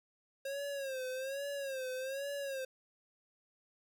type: tone with vibrato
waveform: square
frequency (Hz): 539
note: C#5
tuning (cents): -49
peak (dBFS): -38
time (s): 0.45-2.65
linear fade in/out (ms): 5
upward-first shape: sine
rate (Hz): 1.2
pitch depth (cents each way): 92
effects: 12-bit